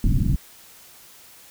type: low-pass noise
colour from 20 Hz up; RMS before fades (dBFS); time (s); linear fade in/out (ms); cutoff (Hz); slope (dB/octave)
pink; -19; 0.04-0.36; 2; 270; 48
effects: white hiss -48 dBFS RMS until 1.5 s